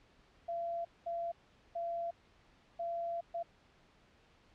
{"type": "tone bursts at uneven times", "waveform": "sine", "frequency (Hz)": 681, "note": "F5", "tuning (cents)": -44, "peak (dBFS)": -35, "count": 5, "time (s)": [[0.48, 0.85], [1.06, 1.32], [1.75, 2.11], [2.79, 3.21], [3.34, 3.43]], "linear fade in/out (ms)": 10, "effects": ["pink hiss -66 dBFS RMS until 4.54 s", "low-pass 4000 Hz 12 dB/octave"]}